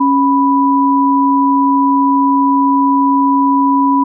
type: tone pair together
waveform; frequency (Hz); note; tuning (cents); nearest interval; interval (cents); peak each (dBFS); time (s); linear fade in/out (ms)
sine; 275.8 / 987.8; C#4 / B5; -9 / 0; octave + minor seventh; 2209; -11 / -11; 0-4.04; 10
effects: none

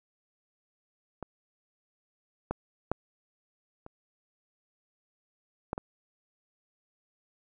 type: clicks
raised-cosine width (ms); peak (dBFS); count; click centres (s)
1; -23 / -16 / -13 / -30 / -16 / -20; 6; 1.227 / 2.51 / 2.916 / 3.864 / 5.731 / 5.779
effects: none

